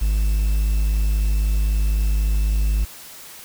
triangle tone with quantisation, 51.91 Hz, G#1, in tune, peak -14 dBFS, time 0.01-2.85 s, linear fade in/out 10 ms, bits 7, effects white hiss -40 dBFS RMS until 3.44 s

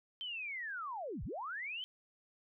sine linear two-way sweep, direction down then up, 3136 to 30.61 to 3136 Hz, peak -39 dBFS, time 0.21-1.84 s, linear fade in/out 0 ms, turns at 1.24 s, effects none

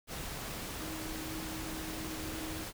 sine tone in noise, 316.6 Hz, D#4, 30 cents sharp, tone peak -42 dBFS, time 0.78-2.66 s, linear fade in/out 50 ms, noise pink, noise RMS -41 dBFS, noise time 0.07-2.73 s, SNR -4 dB, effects none

